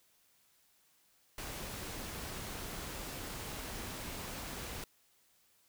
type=noise; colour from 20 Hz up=pink; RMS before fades=-43 dBFS; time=1.38-4.84 s; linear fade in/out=2 ms; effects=white hiss -70 dBFS RMS until 5.68 s